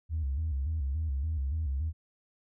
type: tone with vibrato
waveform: sine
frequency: 73.42 Hz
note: D2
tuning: in tune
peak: -27 dBFS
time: 0.09-1.93 s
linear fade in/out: 50 ms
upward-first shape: square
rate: 3.5 Hz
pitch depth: 140 cents each way
effects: tanh soft clip ceiling -25 dBFS